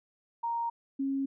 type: tone pair in turn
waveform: sine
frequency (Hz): 932.3 / 272.5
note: A#5 / C#4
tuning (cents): 0 / -29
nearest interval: octave + major sixth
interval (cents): 2129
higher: first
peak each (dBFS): -29 / -28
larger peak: second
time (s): 0.43-0.7 / 0.99-1.26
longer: neither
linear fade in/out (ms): 10
effects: none